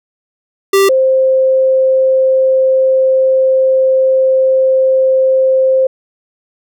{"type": "tone pair in turn", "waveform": ["square", "sine"], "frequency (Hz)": [392, 525.2], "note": ["G4", "C5"], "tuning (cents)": [0, 6], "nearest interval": "perfect fourth", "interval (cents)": 506, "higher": "second", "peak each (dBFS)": -7, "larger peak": "neither", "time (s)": [[0.73, 0.89], [0.89, 5.87]], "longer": "second", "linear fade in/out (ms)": 5, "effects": []}